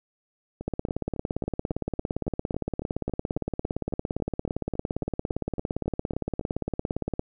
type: two click trains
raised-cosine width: 2 ms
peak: -22 / -14 dBFS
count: 22 / 115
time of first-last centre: 0.61-6.411 / 0.68-7.194 s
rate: 3.62 / 17.5 Hz
effects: none